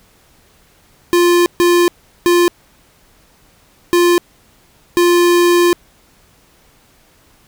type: tone bursts at uneven times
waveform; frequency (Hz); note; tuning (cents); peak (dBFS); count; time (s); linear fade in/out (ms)
square; 349.2; F4; 0; -9; 5; 1.13-1.46 / 1.6-1.88 / 2.26-2.48 / 3.93-4.18 / 4.97-5.73; 0
effects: pink hiss -51 dBFS RMS until 7.47 s